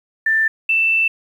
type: tone pair in turn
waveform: sine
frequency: 1777 / 2662 Hz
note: A6 / E7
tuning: +17 / +16 cents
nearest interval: perfect fifth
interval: 699 cents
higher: second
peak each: -13 dBFS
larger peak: neither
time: 0.26-0.48 / 0.69-1.08 s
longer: second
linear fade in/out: 5 ms
effects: 8-bit